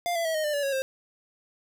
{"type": "tone with pitch steps", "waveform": "square", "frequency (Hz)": [698.5, 671.6, 645.7, 620.9, 596.9, 574, 551.8, 530.6], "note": ["F5", "E5", "E5", "D#5", "D5", "D5", "C#5", "C5"], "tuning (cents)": [0, 32, -36, -4, 28, -40, -8, 24], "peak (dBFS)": -26, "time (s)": [0.06, 0.82], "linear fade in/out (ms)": 0, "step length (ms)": 95, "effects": []}